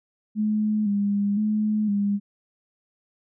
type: tone with vibrato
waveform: sine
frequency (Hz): 207.7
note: G#3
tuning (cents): 0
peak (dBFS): -20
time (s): 0.35-2.2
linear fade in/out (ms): 50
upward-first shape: square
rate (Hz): 0.98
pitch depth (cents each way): 45
effects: none